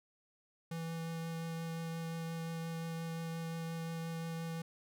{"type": "tone with vibrato", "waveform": "square", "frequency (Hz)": 164.81, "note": "E3", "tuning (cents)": 0, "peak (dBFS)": -39, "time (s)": [0.71, 4.62], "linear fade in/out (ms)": 5, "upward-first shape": "triangle", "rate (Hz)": 5.7, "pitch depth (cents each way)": 10, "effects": []}